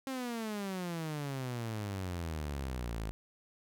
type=exponential sweep; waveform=sawtooth; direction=down; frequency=270.1 to 52 Hz; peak=-32 dBFS; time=0.07-3.11 s; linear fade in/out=0 ms; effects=none